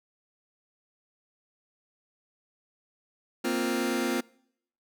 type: chord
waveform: sawtooth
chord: Bb suspended second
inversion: none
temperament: just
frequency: 233.1 / 262.2 / 349.6 Hz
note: Bb3 / C4 / F4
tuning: 0 / +4 / +2 cents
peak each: -27 / -26 / -26 dBFS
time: 3.44-4.21 s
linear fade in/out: 10 ms
effects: noise-tail reverb RT60 0.7 s tail -25 dB re dry